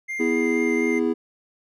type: tone with vibrato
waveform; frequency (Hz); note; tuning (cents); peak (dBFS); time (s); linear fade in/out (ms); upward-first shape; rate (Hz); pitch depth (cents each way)
triangle; 2098; C7; +4; -25; 0.08-1; 20; triangle; 4.2; 12
type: chord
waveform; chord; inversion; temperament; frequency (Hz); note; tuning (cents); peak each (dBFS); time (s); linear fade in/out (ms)
triangle; E major; second; just; 247.2 / 329.6 / 412; B3 / E4 / G#4; +2 / 0 / -14; -22; 0.19-1.14; 20
effects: none